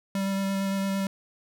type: tone with vibrato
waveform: square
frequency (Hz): 195.1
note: G3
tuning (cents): -8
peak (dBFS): -26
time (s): 0.15-1.07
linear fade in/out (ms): 2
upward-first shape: square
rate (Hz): 8.8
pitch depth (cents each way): 9
effects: none